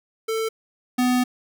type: tone pair in turn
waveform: square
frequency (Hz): 445 / 249.7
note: A4 / B3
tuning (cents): +20 / +19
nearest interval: minor seventh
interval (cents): 1001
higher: first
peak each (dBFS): -23 / -18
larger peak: second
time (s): 0.28-0.49 / 0.98-1.24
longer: second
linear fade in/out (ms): 10
effects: none